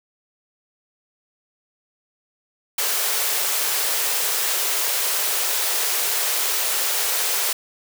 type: high-pass noise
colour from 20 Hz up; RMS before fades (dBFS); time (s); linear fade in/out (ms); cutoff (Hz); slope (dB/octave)
white; -22; 2.78-7.53; 5; 370; 96
effects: none